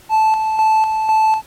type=tone with tremolo; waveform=triangle; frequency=875 Hz; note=A5; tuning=10 cents flat; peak=-8 dBFS; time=0.09-1.42 s; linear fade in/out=50 ms; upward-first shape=square; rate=2 Hz; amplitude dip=45%; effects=pink hiss -45 dBFS RMS until 1.46 s + MP3 64 kbps